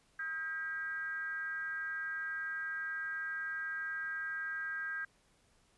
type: tone with frequency modulation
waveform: sine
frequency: 1603 Hz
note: G6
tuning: 38 cents sharp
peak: -36 dBFS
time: 0.19-5.05 s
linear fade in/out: 5 ms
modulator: 332 Hz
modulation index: 0.55
effects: pink hiss -70 dBFS RMS until 5.77 s + resampled to 24000 Hz